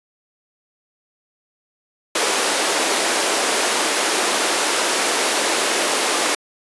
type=high-pass noise; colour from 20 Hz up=pink; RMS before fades=-19 dBFS; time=2.15-6.35 s; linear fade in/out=5 ms; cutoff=330 Hz; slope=24 dB/octave; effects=resampled to 24000 Hz